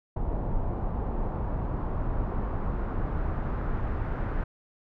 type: noise with low-pass filter sweep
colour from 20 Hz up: brown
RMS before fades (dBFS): -29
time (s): 0.16-4.44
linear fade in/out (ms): 5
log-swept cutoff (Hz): 830 to 1500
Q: 1.7
effects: none